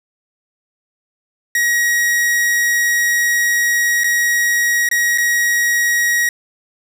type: tone with dropouts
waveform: 45% pulse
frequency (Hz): 1899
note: A#6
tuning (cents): +32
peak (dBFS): -13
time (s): 1.55-6.29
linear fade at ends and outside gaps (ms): 2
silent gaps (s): 4.036-4.042 / 4.889-4.913 / 5.177-5.182
effects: none